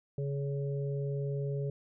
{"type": "harmonic tone", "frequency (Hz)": 140, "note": "C#3", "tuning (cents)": 18, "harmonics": [1, 3, 4], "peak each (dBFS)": [-32, -38, -44], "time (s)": [0.18, 1.7], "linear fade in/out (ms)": 2, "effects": []}